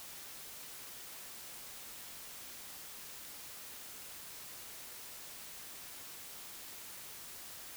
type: silence
effects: white hiss -49 dBFS RMS until 7.76 s